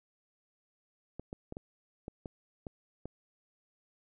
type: clicks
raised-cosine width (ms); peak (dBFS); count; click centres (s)
2; -27; 8; 1.196 / 1.329 / 1.524 / 1.569 / 2.081 / 2.258 / 2.668 / 3.056
effects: none